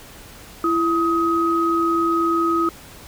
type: tone pair together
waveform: sine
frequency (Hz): 334.3 / 1262.1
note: E4 / D#6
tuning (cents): +24 / +24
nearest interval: octave + major seventh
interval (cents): 2300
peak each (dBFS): -19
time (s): 0.64-2.69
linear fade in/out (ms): 2
effects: pink hiss -42 dBFS RMS until 3.07 s